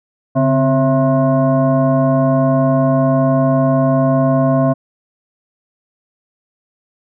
sine tone with frequency modulation, 261.6 Hz, C4, in tune, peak -10 dBFS, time 0.35-4.74 s, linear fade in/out 20 ms, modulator 402 Hz, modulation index 1.4, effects none

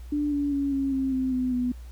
sine tone with pitch steps, 293.7 / 286.7 / 279.8 / 273.1 / 266.5 / 260.1 / 253.9 / 247.8 Hz, D4 / D4 / C#4 / C#4 / C4 / C4 / B3 / B3, 0 / -42 / +16 / -26 / +32 / -10 / +48 / +6 cents, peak -23 dBFS, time 0.12-1.72 s, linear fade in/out 5 ms, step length 200 ms, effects added 60 Hz sine -38 dBFS peak until 1.91 s + pink hiss -57 dBFS RMS until 1.91 s

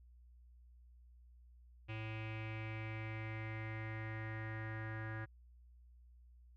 square tone with low-pass filter sweep, 110 Hz, A2, in tune, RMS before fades -44 dBFS, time 1.88-5.26 s, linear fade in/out 20 ms, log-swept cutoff 2600 to 1700 Hz, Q 6.3, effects added 60 Hz sine -59 dBFS peak until 6.56 s

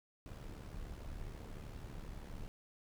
brown noise with amplitude modulation, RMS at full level -44 dBFS, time 0.26-2.48 s, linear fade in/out 0 ms, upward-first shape sine, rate 72.7 Hz, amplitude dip 60%, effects none

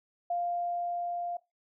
sine tone with level ramp, 698.5 Hz, F5, in tune, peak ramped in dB -28 to -32 dBFS, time 0.3-1.37 s, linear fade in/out 5 ms, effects noise-tail reverb RT60 0.2 s tail -18 dB re dry

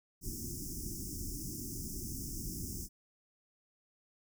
pink band-stop noise, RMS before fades -41 dBFS, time 0.21-2.89 s, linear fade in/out 50 ms, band 370 to 5200 Hz, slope 96 dB/octave, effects none

